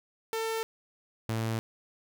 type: tone pair in turn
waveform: sawtooth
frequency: 448 / 112.24 Hz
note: A4 / A2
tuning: +31 / +35 cents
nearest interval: 2 octaves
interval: 2396 cents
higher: first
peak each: -26 / -25 dBFS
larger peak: second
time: 0.33-0.63 / 1.29-1.59 s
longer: neither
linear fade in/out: 0 ms
effects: none